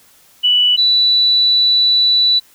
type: tone pair in turn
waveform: sine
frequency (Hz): 2960 / 3960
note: F#7 / B7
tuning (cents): 0 / +4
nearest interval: perfect fourth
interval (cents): 504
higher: second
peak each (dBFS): -9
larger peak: neither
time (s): 0.43-0.77 / 0.77-2.4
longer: second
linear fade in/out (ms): 20
effects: white hiss -49 dBFS RMS until 2.54 s